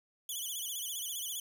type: tone with vibrato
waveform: 10% pulse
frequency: 3200 Hz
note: G7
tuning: 35 cents sharp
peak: -29 dBFS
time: 0.29-1.4 s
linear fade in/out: 2 ms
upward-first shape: sine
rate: 15 Hz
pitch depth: 140 cents each way
effects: 10-bit